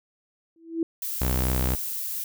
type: tone with exponential growth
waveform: sine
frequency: 329.6 Hz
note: E4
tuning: in tune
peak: -19 dBFS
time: 0.56-0.83 s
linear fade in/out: 2 ms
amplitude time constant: 58 ms
type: noise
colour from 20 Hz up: violet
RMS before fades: -31 dBFS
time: 1.02-2.24 s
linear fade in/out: 2 ms
type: tone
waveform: sawtooth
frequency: 63.7 Hz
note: C2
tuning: 46 cents flat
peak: -19 dBFS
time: 1.21-1.75 s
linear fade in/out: 0 ms
effects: none